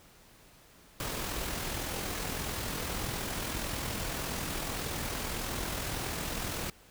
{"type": "noise with amplitude modulation", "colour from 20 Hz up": "pink", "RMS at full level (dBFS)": -34, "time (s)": [1, 6.7], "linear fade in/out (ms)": 2, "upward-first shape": "sine", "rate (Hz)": 41.7, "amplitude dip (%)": 35, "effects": ["pink hiss -58 dBFS RMS until 6.9 s"]}